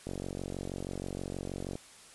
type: click train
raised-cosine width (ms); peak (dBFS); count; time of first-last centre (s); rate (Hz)
2; -24; 79; 0.07-1.755; 46.3
effects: white hiss -54 dBFS RMS until 2.14 s + resampled to 24000 Hz